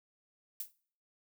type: noise with exponential decay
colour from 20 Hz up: violet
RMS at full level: -34 dBFS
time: 0.6-0.72 s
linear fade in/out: 2 ms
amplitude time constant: 25 ms
effects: noise-tail reverb RT60 0.5 s tail -21 dB re dry

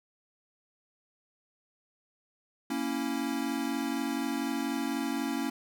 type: chord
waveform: square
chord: A# diminished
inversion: none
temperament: equal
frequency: 233.1 / 277.2 / 329.6 Hz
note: A#3 / C#4 / E4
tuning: 0 / 0 / 0 cents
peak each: -36 / -33 / -37 dBFS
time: 2.7-5.5 s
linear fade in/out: 5 ms
effects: none

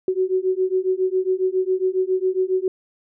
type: beating tone pair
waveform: sine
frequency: 370 / 377.3 Hz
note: F#4 / F#4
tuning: 0 / +34 cents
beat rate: 7.3 Hz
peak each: -21 dBFS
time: 0.08-2.68 s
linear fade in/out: 2 ms
effects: none

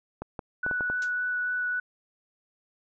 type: clicks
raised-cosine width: 1 ms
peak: -20 dBFS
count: 6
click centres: 0.22 / 0.392 / 0.664 / 0.712 / 0.808 / 0.9 s
type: tone with vibrato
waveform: sine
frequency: 1480 Hz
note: F#6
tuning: in tune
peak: -26 dBFS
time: 0.63-1.8 s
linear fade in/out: 5 ms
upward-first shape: sine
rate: 3.6 Hz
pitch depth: 8 cents each way
type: noise with exponential decay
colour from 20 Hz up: blue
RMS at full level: -31 dBFS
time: 1.02-1.13 s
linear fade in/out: 1 ms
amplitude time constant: 22 ms
effects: resampled to 16000 Hz

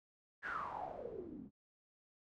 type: noise with low-pass filter sweep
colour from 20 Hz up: white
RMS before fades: -45 dBFS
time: 0.42-1.51 s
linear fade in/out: 50 ms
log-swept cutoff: 1700 to 210 Hz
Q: 9.4
effects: none

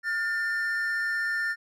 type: tone pair together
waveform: triangle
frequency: 1422.3 / 1792 Hz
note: F6 / A6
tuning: +31 / +31 cents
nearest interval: major third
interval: 400 cents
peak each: -30 / -25 dBFS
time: 0.03-1.56 s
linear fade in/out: 50 ms
effects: none

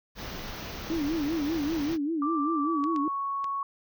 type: band-stop noise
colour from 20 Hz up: pink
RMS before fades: -38 dBFS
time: 0.15-1.98 s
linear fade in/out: 50 ms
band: 6300 to 14000 Hz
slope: 96 dB/octave
type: tone with vibrato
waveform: sine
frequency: 307.2 Hz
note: D#4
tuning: 22 cents flat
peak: -26 dBFS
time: 0.9-3.08 s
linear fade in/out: 2 ms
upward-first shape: sine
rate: 5.1 Hz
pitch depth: 150 cents each way
type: tone with pitch glide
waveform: sine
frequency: 1174.7 to 1108.8 Hz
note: D6 to C#6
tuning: 0 to 0 cents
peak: -28 dBFS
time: 2.22-3.63 s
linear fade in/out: 2 ms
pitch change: -100 cents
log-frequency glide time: 2.57-3 s
type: clicks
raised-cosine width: 0.2 ms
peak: -26 dBFS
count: 3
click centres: 2.84 / 2.962 / 3.443 s
effects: none

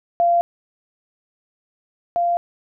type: tone pair in turn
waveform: sine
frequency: 690 / 693 Hz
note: F5 / F5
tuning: -21 / -14 cents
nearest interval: unison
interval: 7 cents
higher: second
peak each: -13 / -16 dBFS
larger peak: first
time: 0.2-0.41 / 2.16-2.37 s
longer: neither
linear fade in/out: 0 ms
effects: none

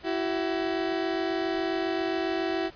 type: tone pair together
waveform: 30% pulse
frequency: 331.6 / 378.9 Hz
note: E4 / F#4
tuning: +10 / +41 cents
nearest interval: major second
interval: 231 cents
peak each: -26 / -27 dBFS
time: 0.03-2.71 s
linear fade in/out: 50 ms
effects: pink hiss -51 dBFS RMS until 2.75 s + resampled to 11025 Hz

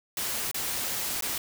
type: noise with dropouts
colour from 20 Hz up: white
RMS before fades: -31 dBFS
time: 0.17-1.38 s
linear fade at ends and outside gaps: 2 ms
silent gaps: 0.514-0.544 / 1.209-1.223 s
effects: none

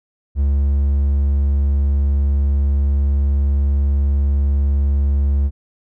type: tone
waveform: triangle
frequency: 70.1 Hz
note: C#2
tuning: 20 cents sharp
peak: -11 dBFS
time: 0.35-5.51 s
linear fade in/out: 50 ms
effects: none

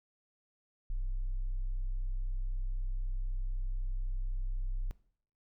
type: tone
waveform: sine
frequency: 31.95 Hz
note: C1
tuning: 40 cents flat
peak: -29 dBFS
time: 0.9-4.91 s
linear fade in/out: 0 ms
effects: noise-tail reverb RT60 0.6 s tail -21 dB re dry + tanh soft clip ceiling -30 dBFS

